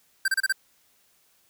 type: tone bursts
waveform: square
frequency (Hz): 1568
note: G6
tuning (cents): 0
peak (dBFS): -21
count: 5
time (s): 0.25-0.525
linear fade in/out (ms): 5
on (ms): 31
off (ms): 30
effects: white hiss -64 dBFS RMS until 1.49 s